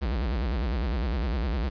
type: tone with vibrato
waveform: square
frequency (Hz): 61.1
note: B1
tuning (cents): -18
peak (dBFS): -26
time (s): 0.01-1.7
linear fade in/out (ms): 20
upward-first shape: sine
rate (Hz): 9.9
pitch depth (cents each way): 280
effects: resampled to 11025 Hz + 9-bit